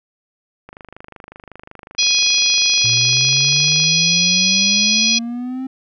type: click train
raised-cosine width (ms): 0.5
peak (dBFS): -21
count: 81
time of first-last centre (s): 0.69-3.84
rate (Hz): 25.4
type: harmonic tone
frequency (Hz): 830.6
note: G#5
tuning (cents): 0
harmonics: 3 / 4 / 5 / 6 / 7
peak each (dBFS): -19 / -19 / -19 / -19 / -19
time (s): 1.98-5.19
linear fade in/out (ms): 10
type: exponential sweep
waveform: triangle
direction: up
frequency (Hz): 117.2 to 265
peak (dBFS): -20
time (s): 2.84-5.67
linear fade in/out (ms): 5
effects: none